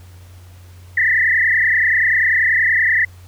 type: tone with frequency modulation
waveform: sine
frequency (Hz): 1892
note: A#6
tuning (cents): +25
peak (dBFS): -12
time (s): 0.97-3.05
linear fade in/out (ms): 5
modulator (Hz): 30.4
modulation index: 4.5
effects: added 90 Hz sine -38 dBFS peak until 3.27 s + pink hiss -50 dBFS RMS until 3.27 s